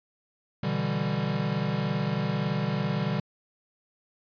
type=chord; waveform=square; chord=E minor seventh; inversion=second; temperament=equal; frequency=123.47 / 146.83 / 164.81 / 196 Hz; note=B2 / D3 / E3 / G3; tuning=0 / 0 / 0 / 0 cents; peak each=-34 / -31 / -34 / -31 dBFS; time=0.63-3.2 s; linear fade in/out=5 ms; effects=resampled to 11025 Hz